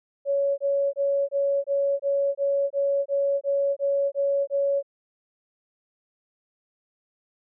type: tone bursts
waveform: sine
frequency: 559 Hz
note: C#5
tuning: 14 cents sharp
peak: -20 dBFS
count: 13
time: 0.25-4.828 s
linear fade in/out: 50 ms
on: 330 ms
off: 24 ms
effects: none